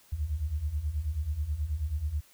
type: beating tone pair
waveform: sine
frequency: 69.3 / 78.6 Hz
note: C#2 / D#2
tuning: 0 / +18 cents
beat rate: 9.3 Hz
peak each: -34 / -30 dBFS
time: 0.12-2.21 s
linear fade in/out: 10 ms
effects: white hiss -60 dBFS RMS until 2.33 s